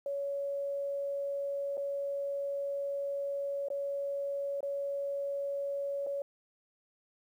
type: tone with dropouts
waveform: sine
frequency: 561 Hz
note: C#5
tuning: 21 cents sharp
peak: -32 dBFS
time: 0.06-6.22 s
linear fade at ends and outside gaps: 2 ms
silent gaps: 1.771-1.777 / 3.685-3.702 / 4.606-4.629 / 6.065-6.069 s
effects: 11-bit